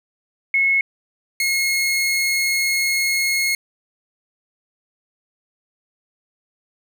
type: tone pair in turn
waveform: sine / sawtooth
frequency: 2183 / 2163 Hz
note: C#7 / C#7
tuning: -27 / -43 cents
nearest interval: unison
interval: 16 cents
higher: first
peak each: -14 dBFS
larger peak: neither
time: 0.54-0.81 / 1.4-3.55 s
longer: second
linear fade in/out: 2 ms
effects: 9-bit